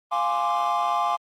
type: chord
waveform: triangle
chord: D half-diminished seventh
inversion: first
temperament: equal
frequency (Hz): 698.5 / 830.6 / 1046.5 / 1174.7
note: F5 / Ab5 / C6 / D6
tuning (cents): 0 / 0 / 0 / 0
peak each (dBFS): -24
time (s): 0.11-1.17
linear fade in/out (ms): 20
effects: tanh soft clip ceiling -14 dBFS + Opus 24 kbps